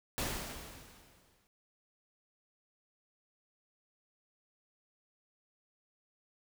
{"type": "noise with exponential decay", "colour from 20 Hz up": "pink", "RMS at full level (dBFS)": -34, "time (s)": [0.18, 1.47], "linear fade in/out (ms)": 0, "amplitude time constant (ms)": 280, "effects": []}